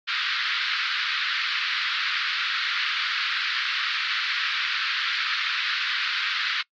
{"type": "band-pass noise", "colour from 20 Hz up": "pink", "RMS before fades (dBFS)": -26, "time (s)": [0.07, 6.63], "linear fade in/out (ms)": 20, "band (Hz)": [1300, 4500], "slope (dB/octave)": 48, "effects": ["noise-tail reverb RT60 0.1 s tail -23 dB re dry", "MP3 64 kbps"]}